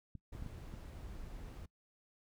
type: clicks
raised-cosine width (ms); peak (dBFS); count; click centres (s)
5; -35; 5; 0.153 / 0.351 / 0.424 / 0.463 / 0.739
type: noise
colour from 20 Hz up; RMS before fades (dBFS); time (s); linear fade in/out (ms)
brown; -48; 0.32-1.66; 10
effects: noise-tail reverb RT60 0.1 s tail -23 dB re dry